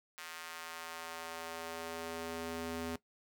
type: tone with high-pass filter sweep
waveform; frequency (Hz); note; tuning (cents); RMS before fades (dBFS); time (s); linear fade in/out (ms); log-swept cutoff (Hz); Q
square; 82.7; E2; +6; -43; 0.18-2.96; 0; 1500 to 230; 1
effects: noise-tail reverb RT60 0.1 s tail -17 dB re dry